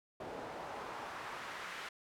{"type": "noise with band-pass filter sweep", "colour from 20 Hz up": "pink", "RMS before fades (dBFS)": -45, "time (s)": [0.2, 1.89], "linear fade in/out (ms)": 5, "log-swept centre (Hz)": [550, 1800], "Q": 1.2, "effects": []}